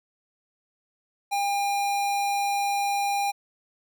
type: tone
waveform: square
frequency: 804 Hz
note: G5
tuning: 44 cents sharp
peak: -24 dBFS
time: 1.31-3.32 s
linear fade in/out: 20 ms
effects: none